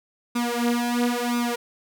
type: tone with flanger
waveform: sawtooth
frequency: 240.1 Hz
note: B3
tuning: 49 cents flat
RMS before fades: -24 dBFS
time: 0.35-1.56 s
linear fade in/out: 10 ms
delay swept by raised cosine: 0.81 to 5.41 ms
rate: 0.98 Hz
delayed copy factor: +1
effects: none